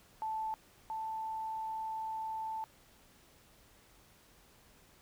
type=tone pair in turn; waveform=sine; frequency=877 / 882.1 Hz; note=A5 / A5; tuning=-6 / +4 cents; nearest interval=unison; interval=10 cents; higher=second; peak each=-34 / -36 dBFS; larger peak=first; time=0.22-0.54 / 0.9-2.64 s; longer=second; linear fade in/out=0 ms; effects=pink hiss -63 dBFS RMS until 5.01 s